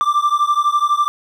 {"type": "beating tone pair", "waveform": "triangle", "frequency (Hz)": [1174.7, 1186.7], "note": ["D6", "D6"], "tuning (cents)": [0, 18], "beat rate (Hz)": 12, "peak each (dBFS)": [-14, -15], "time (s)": [0.01, 1.08], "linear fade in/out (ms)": 0, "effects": []}